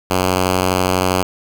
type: tone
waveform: 5% pulse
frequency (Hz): 92.3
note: F#2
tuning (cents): -4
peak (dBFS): -3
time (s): 0.1-1.23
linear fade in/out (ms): 5
effects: 7-bit